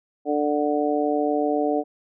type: harmonic tone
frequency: 147.8 Hz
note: D3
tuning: 11 cents sharp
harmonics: 2 / 3 / 4 / 5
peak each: -24 / -25 / -26 / -26 dBFS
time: 0.25-1.84 s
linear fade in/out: 50 ms
effects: none